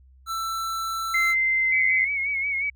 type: tone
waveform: square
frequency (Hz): 1333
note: E6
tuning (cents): +19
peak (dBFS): -27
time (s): 0.26-1.35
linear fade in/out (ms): 50
type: tone with pitch glide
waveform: sine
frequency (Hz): 2077 to 2054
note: C7 to C7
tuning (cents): -13 to -33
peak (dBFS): -19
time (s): 1.14-2.05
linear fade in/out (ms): 5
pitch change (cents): -20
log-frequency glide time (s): 1.59-1.79
type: tone with vibrato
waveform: sine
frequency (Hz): 2217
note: C#7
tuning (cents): 0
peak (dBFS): -23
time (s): 1.72-2.7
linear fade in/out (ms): 5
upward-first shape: sine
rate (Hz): 5.6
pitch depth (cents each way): 56
effects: added 65 Hz sine -50 dBFS peak until 2.75 s